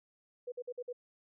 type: tone bursts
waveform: sine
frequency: 490.9 Hz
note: B4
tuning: 10 cents flat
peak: -37 dBFS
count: 5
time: 0.47-0.929 s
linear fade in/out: 10 ms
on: 51 ms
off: 51 ms
effects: none